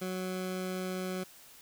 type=tone; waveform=20% pulse; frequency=185 Hz; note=F#3; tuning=in tune; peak=-29 dBFS; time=0.01-1.24 s; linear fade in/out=10 ms; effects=white hiss -55 dBFS RMS until 1.61 s